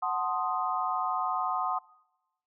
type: chord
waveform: sine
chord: F# diminished seventh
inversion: none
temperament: equal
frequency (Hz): 740 / 880 / 1046.5 / 1244.5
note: F#5 / A5 / C6 / Eb6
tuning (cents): 0 / 0 / 0 / 0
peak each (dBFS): -32 / -36 / -32 / -32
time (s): 0.02-1.79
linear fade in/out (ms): 10
effects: noise-tail reverb RT60 1.0 s tail -23 dB re dry